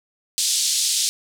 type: band-pass noise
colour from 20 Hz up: pink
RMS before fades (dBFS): -21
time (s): 0.38-1.09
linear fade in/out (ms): 0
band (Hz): 3900 to 9600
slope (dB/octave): 24
effects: none